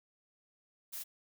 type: noise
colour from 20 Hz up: blue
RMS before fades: -42 dBFS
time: 0.92-1.04 s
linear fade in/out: 20 ms
effects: none